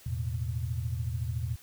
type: chord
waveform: sine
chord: E suspended fourth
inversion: none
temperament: just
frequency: 82.41 / 109.88 / 123.61 Hz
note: E2 / A2 / B2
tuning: 0 / -2 / +2 cents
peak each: -34 dBFS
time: 0.06-1.56 s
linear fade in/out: 5 ms
effects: white hiss -55 dBFS RMS until 1.62 s